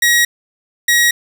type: tone pair in turn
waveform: sawtooth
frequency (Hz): 1900 / 1900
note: A#6 / A#6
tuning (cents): +33 / +33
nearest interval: unison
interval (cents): 0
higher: neither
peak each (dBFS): -6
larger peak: neither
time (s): 0.02-0.25 / 0.88-1.11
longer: neither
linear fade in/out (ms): 5
effects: none